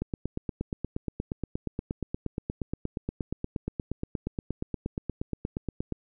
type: click train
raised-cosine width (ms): 3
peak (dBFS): -17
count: 51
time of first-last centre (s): 0.02-5.923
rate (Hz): 8.47
effects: none